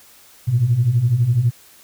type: beating tone pair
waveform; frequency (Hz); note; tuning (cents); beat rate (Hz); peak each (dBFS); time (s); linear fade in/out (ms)
sine; 111.6 / 123.6; A2 / B2; +25 / +2; 12; -19 / -14; 0.47-1.51; 20
effects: tanh soft clip ceiling -6 dBFS + white hiss -48 dBFS RMS until 1.83 s